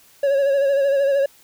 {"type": "tone with vibrato", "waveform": "triangle", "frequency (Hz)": 554.4, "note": "C#5", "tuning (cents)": 0, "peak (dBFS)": -13, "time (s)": [0.23, 1.26], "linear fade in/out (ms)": 5, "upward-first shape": "sine", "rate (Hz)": 13, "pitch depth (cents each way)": 43, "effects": ["white hiss -52 dBFS RMS until 1.43 s"]}